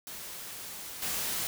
white noise with level steps, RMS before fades -42 / -33 dBFS, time 0.07-1.47 s, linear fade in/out 0 ms, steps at 1.02 s, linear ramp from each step 5 ms, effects none

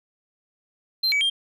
sine tone with pitch steps, 4135 / 2280 / 3197 Hz, C8 / C#7 / G7, -21 / +48 / +33 cents, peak -16 dBFS, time 1.03-1.3 s, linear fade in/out 10 ms, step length 90 ms, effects tanh soft clip ceiling -18 dBFS

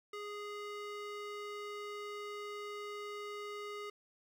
square tone with band-pass filter, 414 Hz, G#4, 5 cents flat, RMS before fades -44 dBFS, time 0.13-3.9 s, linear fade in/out 5 ms, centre 1600 Hz, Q 0.56, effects 11-bit

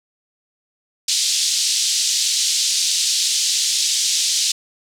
pink band-pass noise, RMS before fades -19 dBFS, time 1.08-4.52 s, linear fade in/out 5 ms, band 3700 to 7900 Hz, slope 24 dB/octave, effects none

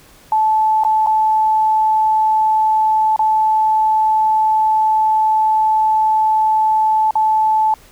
sine tone with dropouts, 870 Hz, A5, 20 cents flat, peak -11 dBFS, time 0.32-7.74 s, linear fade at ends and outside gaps 2 ms, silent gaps 0.837-0.848 / 1.063-1.07 / 3.162-3.192 / 7.109-7.154 s, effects pink hiss -46 dBFS RMS until 7.91 s

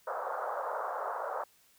pink band-pass noise, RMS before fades -36 dBFS, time 0.07-1.44 s, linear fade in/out 5 ms, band 500 to 1400 Hz, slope 48 dB/octave, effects white hiss -65 dBFS RMS until 1.78 s

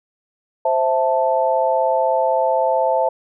sine chord, A minor, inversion first, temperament equal, 523.3 / 659.3 / 880 Hz, C5 / E5 / A5, 0 / 0 / 0 cents, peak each -19 dBFS, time 0.65-3.09 s, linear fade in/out 5 ms, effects none

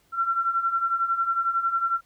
sine beating tone pair, 1350 / 1361 Hz, E6 / F6, +41 / -45 cents, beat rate 11 Hz, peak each -28 / -23 dBFS, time 0.12-2.01 s, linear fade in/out 50 ms, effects pink hiss -64 dBFS RMS until 2.05 s

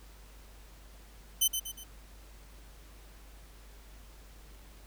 10% pulse tone with echo, 3053 Hz, G7, 46 cents flat, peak -15 dBFS, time 1.41-1.48 s, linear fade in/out 10 ms, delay 120 ms, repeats 3, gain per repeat -7 dB, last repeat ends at 1.84 s, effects added 50 Hz sine -51 dBFS peak until 4.86 s + pink hiss -58 dBFS RMS until 4.86 s

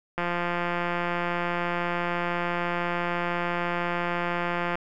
click train, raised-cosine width 0.5 ms, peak -13 dBFS, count 797, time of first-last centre 0.18-4.755 s, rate 174 Hz, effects none

